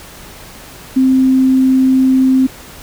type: tone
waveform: sine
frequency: 261.6 Hz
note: C4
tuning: in tune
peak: -7 dBFS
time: 0.96-2.47 s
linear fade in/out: 10 ms
effects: pink hiss -35 dBFS RMS until 2.82 s